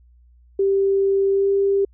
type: tone with pitch glide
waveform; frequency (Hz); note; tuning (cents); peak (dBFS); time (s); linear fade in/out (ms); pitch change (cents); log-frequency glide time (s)
sine; 392 to 395.6; G4 to G4; 0 to +16; -15; 0.59-1.85; 5; +16; 1.31-1.49
effects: added 60 Hz sine -49 dBFS peak until 1.93 s